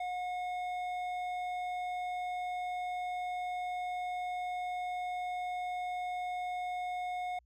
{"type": "tone with hard clipping", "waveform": "sine", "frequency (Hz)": 724, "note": "F#5", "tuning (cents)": -38, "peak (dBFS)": -36, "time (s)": [0, 7.39], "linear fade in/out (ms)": 5, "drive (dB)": 8, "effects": ["added 60 Hz sine -65 dBFS peak until 7.45 s"]}